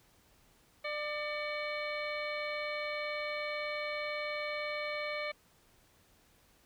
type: harmonic tone with a mistuned harmonic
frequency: 597 Hz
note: D5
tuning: 28 cents sharp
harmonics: 1 / 2 / 3 / 4 / 5 / 6 / 7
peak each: -38 / -43 / -45 / -39 / -51 / -51 / -48 dBFS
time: 0.84-5.32 s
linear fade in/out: 10 ms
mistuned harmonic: 4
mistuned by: -90 cents
effects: pink hiss -66 dBFS RMS until 6.65 s